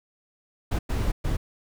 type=noise bursts at uneven times; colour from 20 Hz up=brown; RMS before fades=-25 dBFS; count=3; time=0.71-0.79 / 0.89-1.12 / 1.24-1.37 s; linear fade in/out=10 ms; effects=none